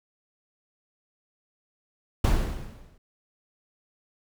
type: noise with exponential decay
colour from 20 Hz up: brown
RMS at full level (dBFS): -17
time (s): 2.24-2.98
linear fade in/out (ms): 5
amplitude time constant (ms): 160
effects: none